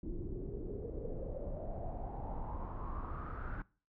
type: noise with low-pass filter sweep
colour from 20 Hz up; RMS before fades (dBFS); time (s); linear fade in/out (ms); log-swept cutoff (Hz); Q
brown; -41; 0.03-3.62; 2; 310 to 1500; 6.5
effects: noise-tail reverb RT60 0.4 s tail -22 dB re dry